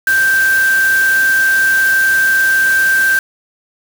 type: tone in noise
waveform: sine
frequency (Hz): 1568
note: G6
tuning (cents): 0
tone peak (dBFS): -9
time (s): 0.07-3.19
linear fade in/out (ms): 2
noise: white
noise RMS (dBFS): -24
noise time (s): 0.07-3.19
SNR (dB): +12
effects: none